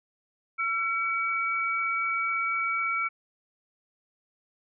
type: tone pair together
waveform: sine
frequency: 1352 / 2274 Hz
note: E6 / C#7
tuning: +43 / +44 cents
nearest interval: major sixth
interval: 901 cents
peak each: -28 dBFS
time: 0.58-3.09 s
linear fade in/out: 20 ms
effects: none